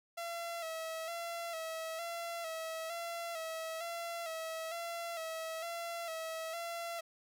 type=tone with vibrato; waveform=sawtooth; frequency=663 Hz; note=E5; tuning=10 cents sharp; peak=-35 dBFS; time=0.17-7.01 s; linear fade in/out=10 ms; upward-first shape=square; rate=1.1 Hz; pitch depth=43 cents each way; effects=none